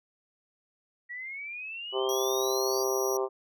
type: exponential sweep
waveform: sine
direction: up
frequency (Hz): 1913 to 4735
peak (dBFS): -36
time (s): 1.09-2.84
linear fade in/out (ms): 20
type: harmonic tone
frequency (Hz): 130.81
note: C3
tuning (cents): 0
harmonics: 3 / 4 / 5 / 6 / 7 / 8 / 9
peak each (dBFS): -28 / -34 / -37 / -39 / -40 / -38 / -41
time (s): 1.92-3.29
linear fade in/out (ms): 50
type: tone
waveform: sawtooth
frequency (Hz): 5790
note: F#8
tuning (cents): -38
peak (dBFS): -31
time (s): 2.09-3.17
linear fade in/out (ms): 2
effects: none